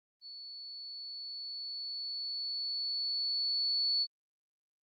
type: tone with level ramp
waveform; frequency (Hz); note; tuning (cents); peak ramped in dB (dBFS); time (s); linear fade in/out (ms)
sine; 4435; C#8; 0; -45 to -27; 0.21-4.07; 50
effects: Opus 32 kbps